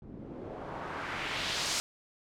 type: noise with low-pass filter sweep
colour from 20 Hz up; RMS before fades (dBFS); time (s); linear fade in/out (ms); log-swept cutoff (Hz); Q
white; -37; 0.02-1.8; 0; 210 to 6900; 1.3
effects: none